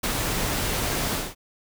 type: noise with ADSR envelope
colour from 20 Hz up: pink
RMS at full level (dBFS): -24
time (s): 0.03-1.35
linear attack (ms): 11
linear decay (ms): 38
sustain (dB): -2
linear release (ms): 200
effects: none